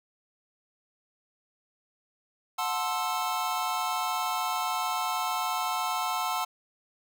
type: chord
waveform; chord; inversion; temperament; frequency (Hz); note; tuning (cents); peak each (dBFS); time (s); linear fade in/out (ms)
square; F# half-diminished seventh; none; equal with one note detuned; 730.6 / 880 / 1046.5 / 1318.5; F#5 / A5 / C6 / E6; -22 / 0 / 0 / 0; -34; 2.58-6.45; 10
effects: none